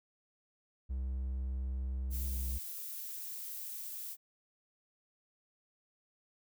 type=tone with pitch glide; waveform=triangle; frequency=64.8 to 63.91 Hz; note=C2 to C2; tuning=-16 to -40 cents; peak=-32 dBFS; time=0.89-2.59 s; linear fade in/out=20 ms; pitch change=-24 cents; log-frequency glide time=2.32-2.38 s
type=noise; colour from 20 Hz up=violet; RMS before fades=-43 dBFS; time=2.1-4.17 s; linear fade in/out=50 ms
effects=none